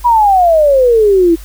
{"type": "exponential sweep", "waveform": "sine", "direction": "down", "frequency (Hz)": [987.8, 324], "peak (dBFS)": -5, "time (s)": [0.04, 1.36], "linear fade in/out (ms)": 20, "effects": ["added 50 Hz sine -28 dBFS peak until 1.44 s", "white hiss -39 dBFS RMS until 1.44 s"]}